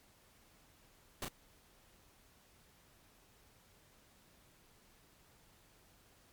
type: noise with echo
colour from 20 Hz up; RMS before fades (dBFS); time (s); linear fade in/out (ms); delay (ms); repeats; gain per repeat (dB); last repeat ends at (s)
pink; -40; 1.22-1.25; 2; 33; 1; -3; 1.283
effects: pink hiss -66 dBFS RMS until 6.32 s + MP3 96 kbps